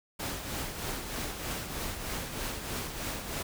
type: noise with tremolo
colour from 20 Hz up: pink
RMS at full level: -34 dBFS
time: 0.19-3.43 s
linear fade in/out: 10 ms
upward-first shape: triangle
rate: 3.2 Hz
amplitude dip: 55%
effects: none